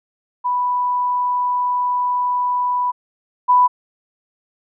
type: tone pair in turn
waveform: sine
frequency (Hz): 987.8 / 991.9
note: B5 / B5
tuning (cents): 0 / +7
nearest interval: unison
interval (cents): 7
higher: second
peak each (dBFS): -16 / -9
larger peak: second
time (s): 0.44-2.92 / 3.48-3.68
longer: first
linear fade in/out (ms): 20
effects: none